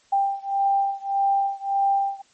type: beating tone pair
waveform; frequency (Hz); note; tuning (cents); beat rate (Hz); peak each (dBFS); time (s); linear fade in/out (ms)
sine; 790 / 791.7; G5 / G5; +13 / +17; 1.7; -22 / -23; 0.12-2.22; 10
effects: white hiss -59 dBFS RMS until 2.33 s + MP3 32 kbps